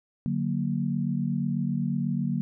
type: chord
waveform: sine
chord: D augmented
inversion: none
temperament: equal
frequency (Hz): 146.83 / 185 / 233.1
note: D3 / F#3 / A#3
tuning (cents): 0 / 0 / 0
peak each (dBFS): -29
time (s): 0.26-2.41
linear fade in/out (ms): 0
effects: none